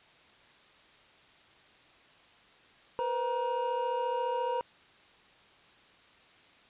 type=tone cluster; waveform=triangle; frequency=474.6 / 509 / 946 Hz; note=A#4 / C5 / A#5; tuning=+31 / -48 / +25 cents; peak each=-35 / -31 / -30 dBFS; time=2.99-4.61 s; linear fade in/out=0 ms; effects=white hiss -59 dBFS RMS until 6.69 s + resampled to 8000 Hz